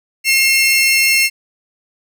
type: tone pair together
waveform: sawtooth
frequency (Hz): 2145 / 2703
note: C7 / E7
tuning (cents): +42 / +43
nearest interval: major third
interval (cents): 401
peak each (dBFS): -10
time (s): 0.24-1.3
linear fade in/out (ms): 50
effects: none